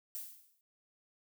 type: noise with exponential decay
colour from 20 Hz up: violet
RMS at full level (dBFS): -39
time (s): 0.15-0.61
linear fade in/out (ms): 0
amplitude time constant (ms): 99
effects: none